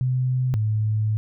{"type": "tone pair in turn", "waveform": "sine", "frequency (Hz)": [127.8, 107.81], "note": ["C3", "A2"], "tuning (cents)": [-40, -35], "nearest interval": "minor third", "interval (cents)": 295, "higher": "first", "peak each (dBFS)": -19, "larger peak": "neither", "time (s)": [[0.01, 0.54], [0.54, 1.17]], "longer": "second", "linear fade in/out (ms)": 0, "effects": []}